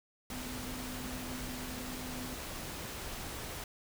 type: tone in noise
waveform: sine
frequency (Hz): 252.2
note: B3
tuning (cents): +36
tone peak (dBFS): -43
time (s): 0.32-2.34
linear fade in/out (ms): 2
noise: pink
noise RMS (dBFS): -42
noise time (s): 0.3-3.64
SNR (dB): -4
effects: none